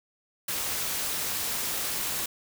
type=noise with amplitude modulation; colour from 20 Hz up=white; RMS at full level=-28 dBFS; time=0.48-2.26 s; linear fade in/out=5 ms; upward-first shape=sine; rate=241 Hz; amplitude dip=55%; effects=none